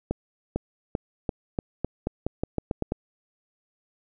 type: accelerating click train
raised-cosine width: 2 ms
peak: -12 dBFS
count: 13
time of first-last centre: 0.11-2.921 s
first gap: 450 ms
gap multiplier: 0.87
effects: none